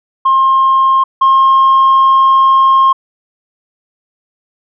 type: tone pair in turn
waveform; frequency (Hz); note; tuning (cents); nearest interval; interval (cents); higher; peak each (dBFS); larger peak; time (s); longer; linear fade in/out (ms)
sine; 1065 / 1068.8; C6 / C6; +30 / +36; unison; 6; second; -5 / -3; second; 0.25-1.04 / 1.21-2.93; second; 10
effects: tanh soft clip ceiling -3 dBFS